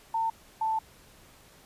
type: tone pair in turn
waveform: sine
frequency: 900 / 883.5 Hz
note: A5 / A5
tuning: +39 / +7 cents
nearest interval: unison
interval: 32 cents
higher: first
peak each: -25 dBFS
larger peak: neither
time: 0.14-0.3 / 0.61-0.79 s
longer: second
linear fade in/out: 5 ms
effects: pink hiss -56 dBFS RMS until 1.65 s + resampled to 32000 Hz